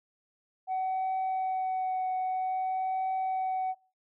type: tone with vibrato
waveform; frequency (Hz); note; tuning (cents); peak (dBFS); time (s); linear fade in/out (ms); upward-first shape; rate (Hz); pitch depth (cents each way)
sine; 751; F#5; +26; -26; 0.67-3.75; 50; triangle; 0.51; 15
effects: noise-tail reverb RT60 0.4 s tail -26 dB re dry + tanh soft clip ceiling -26 dBFS